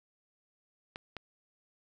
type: clicks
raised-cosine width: 0.3 ms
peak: -24 dBFS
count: 2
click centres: 0.959 / 1.167 s
effects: none